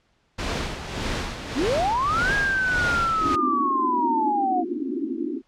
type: noise with tremolo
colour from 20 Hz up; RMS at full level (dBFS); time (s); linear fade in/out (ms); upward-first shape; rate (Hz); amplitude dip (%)
pink; -26; 0.38-3.36; 10; sine; 1.7; 60
type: linear two-way sweep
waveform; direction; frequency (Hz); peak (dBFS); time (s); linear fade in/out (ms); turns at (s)
sine; up then down; 205.1 to 1647 to 702; -20; 1.54-4.64; 50; 2.34
type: band-pass noise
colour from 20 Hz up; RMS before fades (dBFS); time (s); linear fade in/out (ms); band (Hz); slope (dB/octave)
pink; -28; 3.2-5.42; 50; 240 to 370; 96
effects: pink hiss -66 dBFS RMS until 5.47 s + low-pass 5000 Hz 12 dB/octave